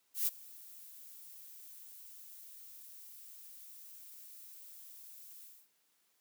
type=noise with ADSR envelope; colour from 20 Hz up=violet; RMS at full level=-30 dBFS; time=0.14-5.69 s; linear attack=130 ms; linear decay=26 ms; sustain=-23 dB; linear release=260 ms; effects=white hiss -75 dBFS RMS until 6.2 s + high-pass 150 Hz 12 dB/octave